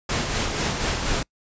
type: noise with tremolo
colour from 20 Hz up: pink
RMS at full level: -23 dBFS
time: 0.09-1.23 s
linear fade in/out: 5 ms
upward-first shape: sine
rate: 4.1 Hz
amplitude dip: 40%
effects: noise-tail reverb RT60 0.1 s tail -26 dB re dry + resampled to 16000 Hz